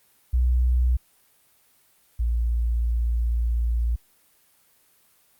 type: tone pair in turn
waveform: sine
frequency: 61.74 / 58.09 Hz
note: B1 / A#1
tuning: 0 / -5 cents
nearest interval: minor second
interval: 105 cents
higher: first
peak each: -17 / -20 dBFS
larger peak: first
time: 0.33-0.97 / 2.19-3.96 s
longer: second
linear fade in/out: 10 ms
effects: white hiss -61 dBFS RMS until 5.39 s + Opus 32 kbps